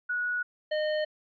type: tone pair in turn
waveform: sine / square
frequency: 1463 / 612.5 Hz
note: F#6 / D#5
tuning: -20 / -27 cents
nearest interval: octave + minor third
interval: 1507 cents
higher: first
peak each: -27 dBFS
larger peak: neither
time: 0.09-0.43 / 0.71-1.05 s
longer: neither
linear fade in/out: 10 ms
effects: resampled to 11025 Hz